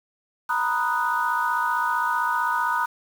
sine chord, B major seventh, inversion third, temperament equal, 932.3 / 987.8 / 1244.5 / 1480 Hz, A#5 / B5 / D#6 / F#6, 0 / 0 / 0 / 0 cents, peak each -26 dBFS, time 0.49-2.86 s, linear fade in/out 10 ms, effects tanh soft clip ceiling -11 dBFS + 7-bit

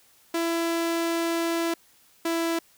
sawtooth tone pair in turn, 334.3 / 332.4 Hz, E4 / E4, +24 / +15 cents, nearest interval unison, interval 9 cents, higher first, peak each -20 / -20 dBFS, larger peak neither, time 0.34-1.74 / 2.25-2.59 s, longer first, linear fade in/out 5 ms, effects white hiss -59 dBFS RMS until 2.77 s

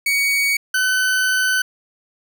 40% pulse tone pair in turn, 2246 / 1512.5 Hz, C#7 / F#6, +22 / +38 cents, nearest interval perfect fifth, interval 684 cents, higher first, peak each -15 dBFS, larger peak neither, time 0.06-0.57 / 0.74-1.62 s, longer second, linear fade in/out 5 ms, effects none

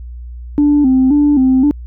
sine tone with vibrato, 275.9 Hz, C#4, 8 cents flat, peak -6 dBFS, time 0.58-1.71 s, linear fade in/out 0 ms, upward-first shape square, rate 1.9 Hz, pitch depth 100 cents each way, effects tanh soft clip ceiling -4 dBFS + added 60 Hz sine -26 dBFS peak until 1.86 s

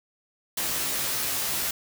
white noise with comb filter, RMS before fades -28 dBFS, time 0.57-1.71 s, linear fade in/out 5 ms, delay 15 ms, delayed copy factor +0.9, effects none

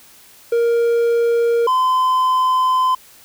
triangle tone pair in turn, 468.2 / 1024.7 Hz, A#4 / C6, +8 / -36 cents, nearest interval octave + major second, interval 1356 cents, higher second, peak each -11 dBFS, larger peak neither, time 0.52-1.67 / 1.67-2.95 s, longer second, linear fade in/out 5 ms, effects white hiss -46 dBFS RMS until 3.24 s

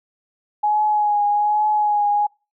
sine tone with vibrato, 836 Hz, G#5, 11 cents sharp, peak -15 dBFS, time 0.63-2.27 s, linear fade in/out 10 ms, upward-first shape triangle, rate 1.2 Hz, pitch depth 31 cents each way, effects noise-tail reverb RT60 0.3 s tail -26 dB re dry

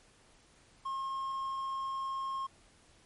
triangle tone, 1074 Hz, C6, 45 cents sharp, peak -32 dBFS, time 0.85-2.47 s, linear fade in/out 10 ms, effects pink hiss -63 dBFS RMS until 3.05 s + MP3 48 kbps

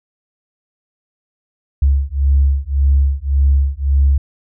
sine beating tone pair, 68.4 / 70.2 Hz, C#2 / C#2, -23 / +22 cents, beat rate 1.8 Hz, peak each -13 dBFS, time 1.82-4.18 s, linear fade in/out 5 ms, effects tanh soft clip ceiling -4 dBFS

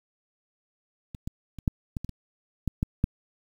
clicks, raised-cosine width 5 ms, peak -26 / -20 / -27 / -10 / -18 / -22 / -24 / -14 / -12 / -9 dBFS, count 10, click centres 1.148 / 1.275 / 1.587 / 1.678 / 1.968 / 2.046 / 2.093 / 2.677 / 2.829 / 3.041 s, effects 8-bit

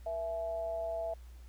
sine tone with amplitude modulation, 663 Hz, E5, 10 cents sharp, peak -31 dBFS, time 0.06-1.14 s, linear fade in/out 5 ms, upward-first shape sine, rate 188 Hz, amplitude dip 55%, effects added 60 Hz sine -48 dBFS peak until 1.48 s + pink hiss -65 dBFS RMS until 1.48 s

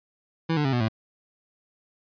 25% pulse tone with pitch steps, 163.9 / 148.57 / 134.68 / 122.08 / 110.66 Hz, E3 / D3 / C#3 / B2 / A2, -10 / +20 / -50 / -20 / +10 cents, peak -18 dBFS, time 0.49-0.885 s, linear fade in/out 10 ms, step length 79 ms, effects resampled to 11025 Hz

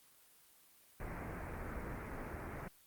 pink low-pass noise, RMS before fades -44 dBFS, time 1-2.68 s, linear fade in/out 2 ms, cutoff 2200 Hz, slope 48 dB/octave, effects white hiss -65 dBFS RMS until 2.86 s + Opus 24 kbps

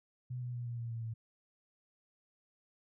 sine tone with pitch steps, 125 / 122.92 / 120.88 / 118.87 / 116.9 / 114.96 / 113.05 Hz, B2 / B2 / B2 / A#2 / A#2 / A#2 / A2, +21 / -8 / -37 / +34 / +5 / -24 / +47 cents, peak -37 dBFS, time 0.3-1.14 s, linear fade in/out 10 ms, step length 120 ms, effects none

